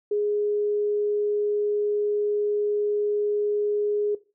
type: tone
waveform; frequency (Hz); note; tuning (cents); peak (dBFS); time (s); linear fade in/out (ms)
sine; 415.3; G#4; 0; -21; 0.11-4.15; 5
effects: noise-tail reverb RT60 0.3 s tail -18 dB re dry